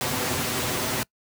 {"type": "noise with comb filter", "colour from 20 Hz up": "pink", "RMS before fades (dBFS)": -26, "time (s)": [0.01, 1.03], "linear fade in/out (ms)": 0, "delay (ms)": 7.9, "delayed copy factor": 0.6, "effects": ["noise-tail reverb RT60 0.1 s tail -25 dB re dry", "high-pass 100 Hz 12 dB/octave"]}